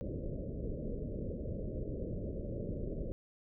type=low-pass noise; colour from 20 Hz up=pink; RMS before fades=-39 dBFS; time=0.01-3.12 s; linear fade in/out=0 ms; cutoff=600 Hz; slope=96 dB/octave; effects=none